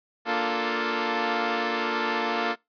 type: chord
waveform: 10% pulse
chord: Bb major seventh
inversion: none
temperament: equal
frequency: 233.1 / 293.7 / 349.2 / 440 Hz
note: Bb3 / D4 / F4 / A4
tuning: 0 / 0 / 0 / 0 cents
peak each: -21 / -25 / -22 / -21 dBFS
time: 0.25-2.56 s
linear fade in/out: 50 ms
effects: noise-tail reverb RT60 0.2 s tail -24 dB re dry + resampled to 11025 Hz